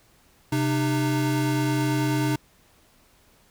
square tone pair together, 131.4 / 303.5 Hz, C3 / D#4, +8 / -43 cents, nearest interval octave + major second, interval 1449 cents, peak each -25 dBFS, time 0.52-2.36 s, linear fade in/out 5 ms, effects pink hiss -59 dBFS RMS until 3.5 s

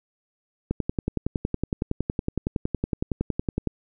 click train, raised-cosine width 3 ms, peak -11 dBFS, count 33, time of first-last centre 0.71-3.673 s, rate 10.8 Hz, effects none

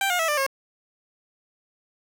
15% pulse tone with pitch steps, 784 / 714.8 / 651.7 / 594.2 / 541.7 Hz, G5 / F5 / E5 / D5 / C#5, 0 / +40 / -20 / +20 / -40 cents, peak -15 dBFS, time 0.01-0.465 s, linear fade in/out 2 ms, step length 91 ms, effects none

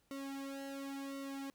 sawtooth tone with flanger, 274.7 Hz, C#4, 16 cents flat, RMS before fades -44 dBFS, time 0.11-1.5 s, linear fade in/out 0 ms, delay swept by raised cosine 1.2 to 2.8 ms, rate 0.94 Hz, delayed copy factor -0.9, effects pink hiss -75 dBFS RMS until 1.54 s

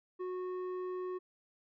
square tone with low-pass filter, 366.4 Hz, F#4, 17 cents flat, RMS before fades -39 dBFS, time 0.19-1.19 s, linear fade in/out 20 ms, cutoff 980 Hz, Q 1.1, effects none

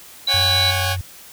sine tone, 3951 Hz, B7, in tune, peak -16 dBFS, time 0.27-0.71 s, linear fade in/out 5 ms
10% pulse chord, C# suspended fourth, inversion none, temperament equal with one note detuned, 554.4 / 740 / 810.7 Hz, C#5 / F#5 / G#5, 0 / 0 / -42 cents, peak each -16 dBFS, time 0.27-0.97 s, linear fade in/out 50 ms
sine tone with vibrato, 92.5 Hz, F#2, in tune, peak -22 dBFS, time 0.34-1.01 s, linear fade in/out 0 ms, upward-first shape square, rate 5.6 Hz, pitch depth 11 cents each way
effects white hiss -42 dBFS RMS until 1.32 s

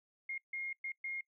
sine tone bursts at uneven times, 2137 Hz, C7, 36 cents sharp, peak -37 dBFS, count 4, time 0.29-0.38 / 0.53-0.73 / 0.84-0.92 / 1.04-1.21 s, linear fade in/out 5 ms, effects noise-tail reverb RT60 0.1 s tail -24 dB re dry

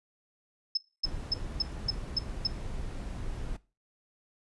sine tone bursts, 5220 Hz, E8, 18 cents flat, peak -24 dBFS, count 7, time 0.75-2.471 s, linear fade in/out 5 ms, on 23 ms, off 260 ms
brown noise, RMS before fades -37 dBFS, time 1.04-3.57 s, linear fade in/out 10 ms
effects noise-tail reverb RT60 0.3 s tail -19 dB re dry + resampled to 24000 Hz

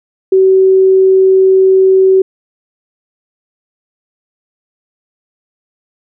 sine tone, 380 Hz, F#4, 46 cents sharp, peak -4 dBFS, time 0.32-2.22 s, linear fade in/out 5 ms, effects none

